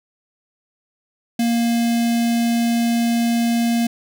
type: tone with notch filter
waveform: square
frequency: 233.8 Hz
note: A#3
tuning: 5 cents sharp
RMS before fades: -18 dBFS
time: 1.39-3.87 s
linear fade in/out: 5 ms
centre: 1200 Hz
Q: 1.1
effects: none